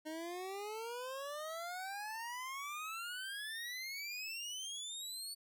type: exponential sweep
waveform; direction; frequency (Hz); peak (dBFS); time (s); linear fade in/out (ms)
25% pulse; up; 306.8 to 4500; -38; 0.05-5.35; 20
effects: none